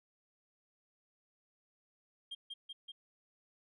sine tone with echo, 3208 Hz, G7, 39 cents sharp, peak -38 dBFS, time 2.31-2.35 s, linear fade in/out 10 ms, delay 190 ms, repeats 3, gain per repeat -2 dB, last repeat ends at 2.92 s, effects tanh soft clip ceiling -40 dBFS

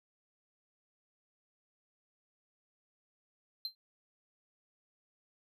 triangle tone with exponential decay, 4128 Hz, C8, 24 cents flat, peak -30 dBFS, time 3.65-3.75 s, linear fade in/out 1 ms, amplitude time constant 20 ms, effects none

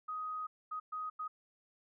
sine tone bursts at uneven times, 1253 Hz, D#6, 12 cents sharp, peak -37 dBFS, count 4, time 0.08-0.47 / 0.71-0.8 / 0.92-1.1 / 1.19-1.28 s, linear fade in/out 10 ms, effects none

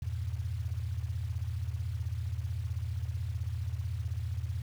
sine chord, E diminished, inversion none, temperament equal, 82.41 / 98 / 116.54 Hz, E2 / G2 / Bb2, 0 / 0 / 0 cents, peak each -35 / -38 / -37 dBFS, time 0.02-4.62 s, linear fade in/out 5 ms, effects 9-bit

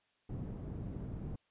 white low-pass noise, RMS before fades -42 dBFS, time 0.29-1.36 s, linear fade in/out 5 ms, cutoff 170 Hz, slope 12 dB/octave, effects white hiss -75 dBFS RMS until 1.5 s + resampled to 8000 Hz

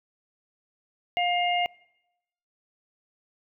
harmonic tone, 707 Hz, F5, 21 cents sharp, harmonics 1 / 3 / 4, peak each -24 / -29 / -30 dBFS, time 1.17-1.66 s, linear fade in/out 0 ms, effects noise-tail reverb RT60 0.9 s tail -24 dB re dry

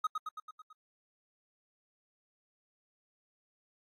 triangle tone with echo, 1260 Hz, D#6, 21 cents sharp, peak -26 dBFS, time 0.04-0.07 s, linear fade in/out 5 ms, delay 110 ms, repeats 6, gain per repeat -4 dB, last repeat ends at 0.73 s, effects AAC 48 kbps

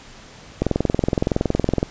click train, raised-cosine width 2 ms, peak -4 dBFS, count 27, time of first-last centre 0.62-1.829 s, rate 21.5 Hz, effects pink hiss -43 dBFS RMS until 1.9 s + resampled to 16000 Hz

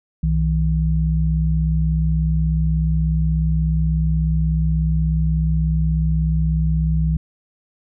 sine tone pair together, 62.9 / 159.42 Hz, B1 / D#3, +32 / +42 cents, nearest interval octave + major third, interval 1610 cents, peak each -18 dBFS, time 0.23-7.17 s, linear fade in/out 5 ms, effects none

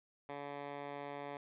10% pulse tone with band-pass filter, 142.9 Hz, D3, 47 cents flat, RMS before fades -45 dBFS, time 0.29-1.37 s, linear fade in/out 2 ms, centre 970 Hz, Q 0.56, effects resampled to 8000 Hz + 12-bit

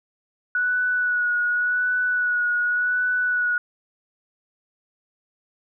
sine tone with vibrato, 1470 Hz, F#6, 12 cents flat, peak -19 dBFS, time 0.55-3.58 s, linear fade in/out 2 ms, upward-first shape sine, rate 0.88 Hz, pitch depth 23 cents each way, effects none

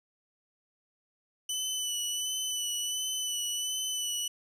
20% pulse tone with vibrato, 2989 Hz, F#7, 17 cents sharp, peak -25 dBFS, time 1.49-4.28 s, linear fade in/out 5 ms, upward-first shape sine, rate 1.4 Hz, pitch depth 27 cents each way, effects none

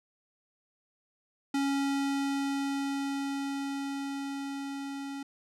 square tone with level ramp, 277.2 Hz, C#4, in tune, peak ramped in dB -27 to -37 dBFS, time 1.54-5.23 s, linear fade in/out 5 ms, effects low-pass 9000 Hz 12 dB/octave

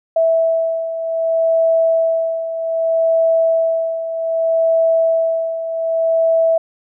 sine beating tone pair, 655 / 655.64 Hz, E5 / E5, -11 / -10 cents, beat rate 0.64 Hz, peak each -20 / -14 dBFS, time 0.16-6.58 s, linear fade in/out 5 ms, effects none

